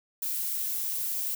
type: noise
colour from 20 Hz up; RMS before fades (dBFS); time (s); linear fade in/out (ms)
violet; -31; 0.22-1.35; 5
effects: none